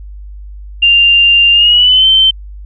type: tone with pitch glide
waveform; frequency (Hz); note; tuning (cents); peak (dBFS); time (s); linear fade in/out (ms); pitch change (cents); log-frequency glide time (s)
sine; 2791 to 3097; F7 to G7; -2 to -22; -4; 0.82-2.31; 10; +180; 1.52-2.07
effects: added 50 Hz sine -26 dBFS peak until 2.65 s